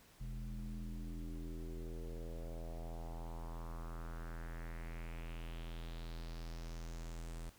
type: tone with low-pass filter sweep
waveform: square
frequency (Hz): 41.42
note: E1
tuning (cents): +9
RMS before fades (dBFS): -45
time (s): 0.2-7.5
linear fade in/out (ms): 10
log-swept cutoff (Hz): 160 to 9100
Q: 3.2
effects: pink hiss -64 dBFS RMS until 7.58 s